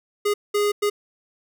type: tone bursts at uneven times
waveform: square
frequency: 412.8 Hz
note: G#4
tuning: 10 cents flat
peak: -19 dBFS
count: 3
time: 0.25-0.34 / 0.54-0.72 / 0.82-0.9 s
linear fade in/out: 10 ms
effects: none